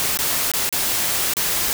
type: noise with dropouts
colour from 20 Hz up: white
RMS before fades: -21 dBFS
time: 0-1.73 s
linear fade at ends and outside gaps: 0 ms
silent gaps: 0.173-0.189 / 0.516-0.537 / 0.691-0.726 / 1.336-1.368 s
effects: none